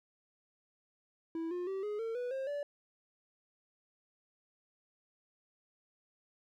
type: tone with pitch steps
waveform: triangle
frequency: 328.1 / 355.7 / 385.7 / 418.2 / 453.4 / 491.6 / 533 / 577.9 Hz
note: E4 / F4 / G4 / G#4 / A#4 / B4 / C5 / D5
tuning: -8 / +32 / -28 / +12 / -48 / -8 / +32 / -28 cents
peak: -33 dBFS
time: 1.35-2.63 s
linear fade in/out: 2 ms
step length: 160 ms
effects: none